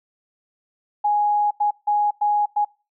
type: tone bursts at uneven times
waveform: sine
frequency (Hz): 830.6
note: G#5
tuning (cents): 0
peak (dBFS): -16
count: 5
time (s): 1.04-1.51 / 1.6-1.71 / 1.87-2.11 / 2.21-2.46 / 2.56-2.65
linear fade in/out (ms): 10
effects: noise-tail reverb RT60 0.3 s tail -23 dB re dry